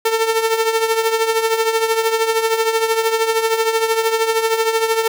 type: tone with tremolo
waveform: sawtooth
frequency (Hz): 449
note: A4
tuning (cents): +35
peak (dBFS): -8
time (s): 0.05-5.08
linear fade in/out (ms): 5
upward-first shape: triangle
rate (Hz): 13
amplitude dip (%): 70
effects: none